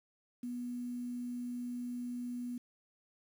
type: tone with quantisation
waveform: sine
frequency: 244.3 Hz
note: B3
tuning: 19 cents flat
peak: -37 dBFS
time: 0.43-2.58 s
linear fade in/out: 5 ms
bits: 10
effects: none